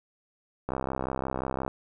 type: click train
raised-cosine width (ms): 1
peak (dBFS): -16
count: 66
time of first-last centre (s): 0.69-1.679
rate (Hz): 65.7
effects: none